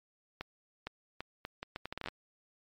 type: accelerating click train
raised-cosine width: 0.3 ms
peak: -22 dBFS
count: 14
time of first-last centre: 0.41-2.085 s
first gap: 460 ms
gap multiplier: 0.73
effects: MP3 64 kbps